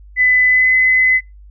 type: tone with pitch glide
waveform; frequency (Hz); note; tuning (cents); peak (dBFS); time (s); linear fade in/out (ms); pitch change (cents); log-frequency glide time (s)
sine; 2005 to 2027; B6 to B6; +26 to +45; -9; 0.16-1.21; 50; +19; 0.49-0.7
effects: noise-tail reverb RT60 0.2 s tail -23 dB re dry + added 50 Hz sine -37 dBFS peak until 1.5 s